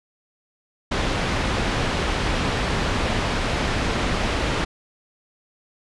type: low-pass noise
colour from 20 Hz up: pink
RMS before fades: -23 dBFS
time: 0.91-4.65 s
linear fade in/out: 10 ms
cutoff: 3800 Hz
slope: 12 dB/octave
effects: resampled to 24000 Hz